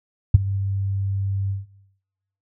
sine tone with ADSR envelope, 98 Hz, G2, in tune, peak -3 dBFS, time 0.34-1.66 s, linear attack 7 ms, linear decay 20 ms, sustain -18 dB, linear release 160 ms, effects noise-tail reverb RT60 1.0 s tail -22 dB re dry

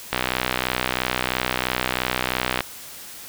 click train, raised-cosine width 0.3 ms, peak -4 dBFS, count 157, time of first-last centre 0.13-2.606 s, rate 63 Hz, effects white hiss -39 dBFS RMS until 3.28 s

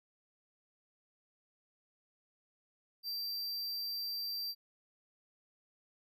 square tone, 4699 Hz, D8, in tune, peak -37 dBFS, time 3.03-4.55 s, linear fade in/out 50 ms, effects none

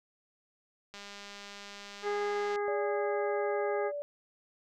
click train, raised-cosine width 0.2 ms, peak -29 dBFS, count 328, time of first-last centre 0.94-2.559 s, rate 202 Hz
harmonic tone, 410.9 Hz, G#4, 18 cents flat, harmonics 1 / 2 / 3 / 4 / 5, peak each -31 / -37 / -41 / -43 / -45 dBFS, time 2.02-3.92 s, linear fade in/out 50 ms
sine tone, 580 Hz, D5, 22 cents flat, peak -34 dBFS, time 2.68-4.02 s, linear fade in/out 0 ms
effects none

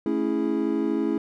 triangle chord, A major seventh, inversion none, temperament equal, 220 / 277.2 / 329.6 / 415.3 Hz, A3 / C#4 / E4 / G#4, 0 / 0 / 0 / 0 cents, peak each -27 / -25 / -24 / -28 dBFS, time 0.06-1.18 s, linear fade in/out 2 ms, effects none

